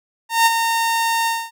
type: tone with ADSR envelope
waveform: sawtooth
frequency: 916 Hz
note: A#5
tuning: 31 cents flat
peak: -6 dBFS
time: 0.29-1.51 s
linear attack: 170 ms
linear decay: 29 ms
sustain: -7 dB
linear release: 240 ms
effects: none